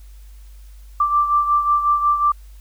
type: beating tone pair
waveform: sine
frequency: 1174.7 / 1180.2 Hz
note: D6 / D6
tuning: 0 / +8 cents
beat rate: 5.5 Hz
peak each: -15 / -22 dBFS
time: 1-2.32 s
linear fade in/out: 5 ms
effects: added 50 Hz sine -38 dBFS peak until 2.6 s + white hiss -56 dBFS RMS until 2.6 s